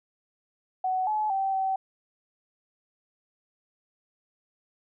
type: tone with pitch steps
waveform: sine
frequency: 747 / 855 / 775 / 767 Hz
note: F#5 / A5 / G5 / G5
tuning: +16 / -50 / -20 / -38 cents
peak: -24 dBFS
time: 0.84-1.76 s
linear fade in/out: 5 ms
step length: 230 ms
effects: none